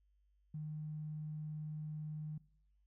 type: tone with tanh clipping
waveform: triangle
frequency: 153 Hz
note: D#3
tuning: 29 cents flat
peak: -40 dBFS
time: 0.54-2.38 s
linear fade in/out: 5 ms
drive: 3 dB
effects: noise-tail reverb RT60 0.6 s tail -21 dB re dry + added 50 Hz sine -70 dBFS peak until 2.86 s